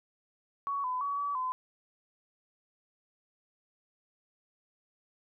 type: tone with pitch steps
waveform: sine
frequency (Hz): 1121 / 1008 / 1132 / 1144 / 1020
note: C#6 / B5 / C#6 / D6 / C6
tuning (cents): +19 / +35 / +36 / -46 / -44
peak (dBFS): -30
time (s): 0.67-1.52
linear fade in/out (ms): 0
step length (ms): 170
effects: none